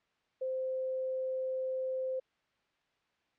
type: tone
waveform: sine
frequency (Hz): 520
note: C5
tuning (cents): -11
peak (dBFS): -32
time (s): 0.41-2.2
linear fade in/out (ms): 10
effects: white hiss -75 dBFS RMS until 3.38 s + low-pass 3000 Hz 12 dB/octave